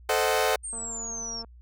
sawtooth chord, A diminished seventh, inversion none, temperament equal with one note detuned, 440 / 523.3 / 622.3 / 746.9 Hz, A4 / C5 / Eb5 / Gb5, 0 / 0 / 0 / +16 cents, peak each -23 / -24 / -25 / -24 dBFS, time 0.09-0.56 s, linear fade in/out 5 ms
sine exponential sweep, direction down, 8870 to 5310 Hz, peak -32 dBFS, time 0.63-1.43 s, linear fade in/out 20 ms
click train, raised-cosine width 1 ms, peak -32 dBFS, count 165, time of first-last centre 0.73-1.446 s, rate 229 Hz
effects added 60 Hz sine -47 dBFS peak until 1.61 s

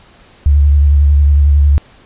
sine tone with vibrato, 72 Hz, D2, 34 cents flat, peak -5 dBFS, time 0.46-1.78 s, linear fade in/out 0 ms, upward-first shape triangle, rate 11 Hz, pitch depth 51 cents each way, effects pink hiss -44 dBFS RMS until 2.05 s + resampled to 8000 Hz

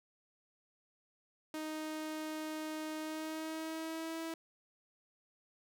sawtooth tone with pitch glide, 311.1 to 326.4 Hz, D#4 to E4, 0 to -17 cents, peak -35 dBFS, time 1.54-4.34 s, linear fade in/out 2 ms, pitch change +83 cents, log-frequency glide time 2.99-4.2 s, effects none

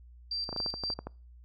sine tone with tremolo, 4699 Hz, D8, in tune, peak -31 dBFS, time 0.31-0.94 s, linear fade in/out 5 ms, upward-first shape square, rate 3.8 Hz, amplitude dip 60%
clicks, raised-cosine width 1 ms, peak -23 dBFS, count 10, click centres 0.491 / 0.528 / 0.563 / 0.602 / 0.662 / 0.74 / 0.837 / 0.902 / 0.99 / 1.07 s
effects noise-tail reverb RT60 0.4 s tail -26 dB re dry + added 60 Hz sine -50 dBFS peak until 1.44 s

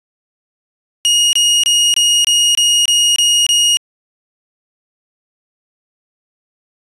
sawtooth tone bursts, 2873 Hz, F7, 48 cents sharp, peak -6 dBFS, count 9, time 1.05-3.77 s, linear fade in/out 0 ms, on 280 ms, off 25 ms, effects resampled to 24000 Hz

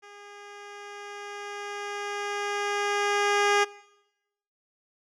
10% pulse tone with level ramp, 408.3 Hz, G#4, 29 cents flat, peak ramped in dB -38 to -11 dBFS, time 0.02-3.65 s, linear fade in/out 20 ms, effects noise-tail reverb RT60 0.9 s tail -21 dB re dry + low-pass 6000 Hz 12 dB/octave

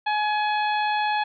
harmonic tone, 844 Hz, G#5, 28 cents sharp, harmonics 1 / 2 / 3 / 4 / 5, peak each -22 / -29 / -32 / -35 / -39 dBFS, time 0.06-1.24 s, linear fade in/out 10 ms, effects none

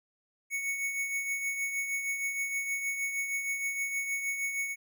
square tone with tremolo, 2219 Hz, C#7, 1 cent sharp, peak -29 dBFS, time 0.5-4.76 s, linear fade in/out 50 ms, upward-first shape triangle, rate 6.4 Hz, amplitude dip 55%, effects none

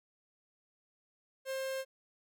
45% pulse tone, 531 Hz, C5, 25 cents sharp, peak -35 dBFS, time 1.45-1.85 s, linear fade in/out 50 ms, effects none

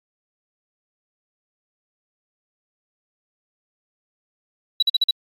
sine tone bursts, 3920 Hz, B7, 14 cents flat, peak -12 dBFS, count 5, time 4.8-5.11 s, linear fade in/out 5 ms, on 26 ms, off 45 ms, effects tanh soft clip ceiling -10 dBFS + MP3 96 kbps

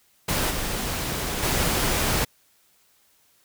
pink noise with level steps, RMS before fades -24 / -28 / -23 dBFS, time 0.28-2.25 s, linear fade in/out 10 ms, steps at 0.49 / 1.42 s, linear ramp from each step 20 ms, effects white hiss -62 dBFS RMS until 3.44 s

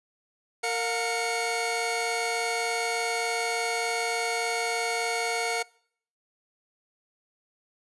sawtooth tone cluster, 460.2 / 712 / 2216 Hz, A#4 / F5 / C#7, -22 / +33 / -1 cents, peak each -27 dBFS, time 0.63-5.63 s, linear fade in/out 10 ms, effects noise-tail reverb RT60 0.6 s tail -24 dB re dry + resampled to 24000 Hz

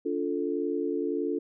sine chord, D minor, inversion none, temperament equal with one note detuned, 287.6 / 349.2 / 440 Hz, D4 / F4 / A4, -36 / 0 / 0 cents, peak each -31 dBFS, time 0.05-1.39 s, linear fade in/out 10 ms, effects none

